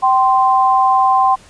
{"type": "tone pair together", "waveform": "sine", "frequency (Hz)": [773, 1042.6], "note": ["G5", "C6"], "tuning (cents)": [-24, -6], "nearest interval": "perfect fourth", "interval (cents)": 518, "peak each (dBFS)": -12, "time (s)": [0.02, 1.36], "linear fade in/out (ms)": 20, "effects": ["pink hiss -44 dBFS RMS until 1.49 s", "resampled to 22050 Hz"]}